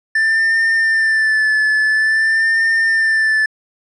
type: tone with vibrato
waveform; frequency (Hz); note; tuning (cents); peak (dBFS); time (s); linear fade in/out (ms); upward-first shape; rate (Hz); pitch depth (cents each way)
triangle; 1769; A6; +9; -10; 0.15-3.46; 5; sine; 0.49; 38
effects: resampled to 24000 Hz